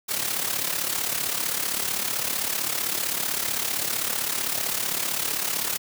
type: noise with amplitude modulation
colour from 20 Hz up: white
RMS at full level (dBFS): -24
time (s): 0.08-5.78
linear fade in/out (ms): 20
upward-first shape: sine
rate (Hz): 35.6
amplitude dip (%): 65
effects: high-pass 100 Hz 12 dB/octave